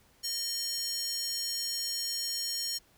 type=tone with high-pass filter; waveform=square; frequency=614 Hz; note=D#5; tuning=23 cents flat; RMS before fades=-34 dBFS; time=0.23-2.79 s; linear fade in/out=20 ms; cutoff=5300 Hz; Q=3; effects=pink hiss -64 dBFS RMS until 2.97 s